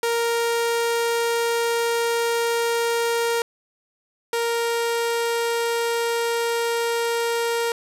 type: tone pair in turn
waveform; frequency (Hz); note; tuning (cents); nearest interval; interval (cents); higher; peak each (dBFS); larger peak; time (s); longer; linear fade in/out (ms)
sawtooth; 466.2 / 466.2; A#4 / A#4; 0 / 0; unison; 0; neither; -16 / -17; first; 0.03-3.42 / 4.33-7.72; neither; 2
effects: resampled to 32000 Hz + 7-bit